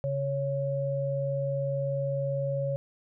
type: tone pair together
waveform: sine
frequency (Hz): 138.59 / 554.4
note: C#3 / C#5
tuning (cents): 0 / 0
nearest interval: 2 octaves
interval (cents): 2400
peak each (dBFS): -30 / -29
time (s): 0.04-2.76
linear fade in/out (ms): 0
effects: none